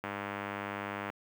click train, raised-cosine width 0.5 ms, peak -21 dBFS, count 107, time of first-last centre 0.04-1.1 s, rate 100 Hz, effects high-pass 60 Hz 12 dB/octave + 8-bit

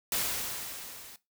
white noise with level ramp, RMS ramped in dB -29 to -49 dBFS, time 0.12-1.16 s, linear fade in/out 2 ms, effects noise-tail reverb RT60 0.2 s tail -17 dB re dry

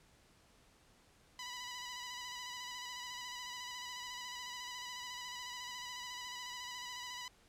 10% pulse tone with vibrato, 987.8 Hz, B5, in tune, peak -35 dBFS, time 1.39-7.28 s, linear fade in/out 2 ms, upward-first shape square, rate 14 Hz, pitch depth 25 cents each way, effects pink hiss -67 dBFS RMS until 7.48 s + low-pass 10000 Hz 12 dB/octave

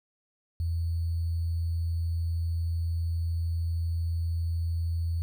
sine tone with sample-and-hold, 83.6 Hz, E2, 25 cents sharp, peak -26 dBFS, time 0.6-5.22 s, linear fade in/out 0 ms, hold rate 4410 Hz, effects none

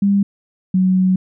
sine tone pair in turn, 199.7 / 186.11 Hz, G3 / F#3, +32 / +10 cents, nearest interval minor second, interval 122 cents, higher first, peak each -11 / -11 dBFS, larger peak neither, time 0.02-0.23 / 0.74-1.16 s, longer second, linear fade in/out 5 ms, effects none

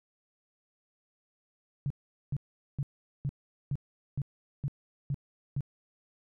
sine tone bursts, 140 Hz, C#3, 18 cents sharp, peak -28 dBFS, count 9, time 1.86-5.607 s, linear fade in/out 0 ms, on 43 ms, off 420 ms, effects none

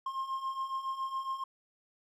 triangle beating tone pair, 1060 / 1067.2 Hz, C6 / C6, +22 / +34 cents, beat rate 7.2 Hz, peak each -38 / -33 dBFS, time 0.06-1.44 s, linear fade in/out 5 ms, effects none

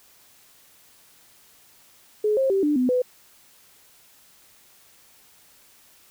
sine tone with pitch steps, 423.6 / 533 / 389 / 296.4 / 252.3 / 501 Hz, G#4 / C5 / G4 / D4 / B3 / B4, +34 / +32 / -13 / +16 / +37 / +25 cents, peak -18 dBFS, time 2.24-3.02 s, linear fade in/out 5 ms, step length 130 ms, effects white hiss -55 dBFS RMS until 6.1 s

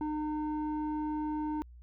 square tone with low-pass filter, 304.5 Hz, D#4, 37 cents flat, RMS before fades -34 dBFS, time 0.01-1.62 s, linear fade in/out 0 ms, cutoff 760 Hz, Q 3.2, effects added 60 Hz sine -49 dBFS peak until 1.82 s

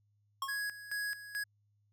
square tone with exponential decay, 1088 Hz, C#6, 33 cents flat, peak -32 dBFS, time 0.42-0.62 s, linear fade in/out 2 ms, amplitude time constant 42 ms
square tone with tremolo, 1665 Hz, G#6, 4 cents sharp, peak -35 dBFS, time 0.48-1.44 s, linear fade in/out 10 ms, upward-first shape square, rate 2.3 Hz, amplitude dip 75%
effects added 103 Hz sine -70 dBFS peak until 1.92 s

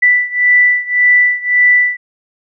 sine beating tone pair, 1975.5 / 1977.3 Hz, B6 / B6, 0 / +2 cents, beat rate 1.8 Hz, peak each -10 / -12 dBFS, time 0.02-1.97 s, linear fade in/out 10 ms, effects none

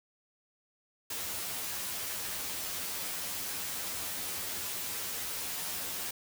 white noise with comb filter, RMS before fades -37 dBFS, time 1.1-6.11 s, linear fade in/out 5 ms, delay 11 ms, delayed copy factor +0.9, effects none

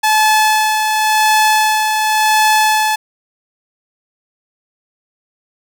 sawtooth tone with tremolo, 863 Hz, A5, 34 cents flat, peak -5 dBFS, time 0.03-2.96 s, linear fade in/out 10 ms, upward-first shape sine, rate 0.92 Hz, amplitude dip 40%, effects none

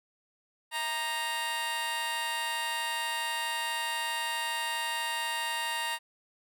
15% pulse tone with amplitude modulation, 932.3 Hz, A#5, in tune, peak -21 dBFS, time 0.71-5.99 s, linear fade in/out 50 ms, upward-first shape sine, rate 276 Hz, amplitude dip 65%, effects none

